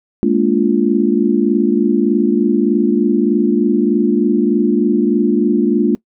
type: chord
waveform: sine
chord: Bb dominant seventh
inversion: third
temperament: just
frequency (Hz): 209.8 / 233.1 / 291.4 / 349.6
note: Ab3 / Bb3 / D4 / F4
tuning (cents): +18 / 0 / -13 / +2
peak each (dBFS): -16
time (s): 0.23-5.95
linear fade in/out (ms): 0
effects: noise-tail reverb RT60 0.1 s tail -22 dB re dry